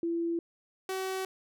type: tone pair in turn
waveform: sine / sawtooth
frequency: 336.8 / 379 Hz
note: E4 / F#4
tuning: +37 / +42 cents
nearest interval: major second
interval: 205 cents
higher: second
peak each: -28 dBFS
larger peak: neither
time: 0.03-0.39 / 0.89-1.25 s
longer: neither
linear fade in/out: 2 ms
effects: none